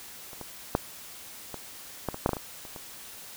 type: clicks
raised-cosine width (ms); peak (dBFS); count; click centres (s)
1; -30 / -24 / -8 / -22 / -14 / -21 / -8 / -11 / -14 / -21 / -30 / -26; 12; 0.332 / 0.413 / 0.751 / 1.543 / 2.087 / 2.144 / 2.261 / 2.292 / 2.333 / 2.368 / 2.652 / 2.762
effects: white hiss -45 dBFS RMS until 3.36 s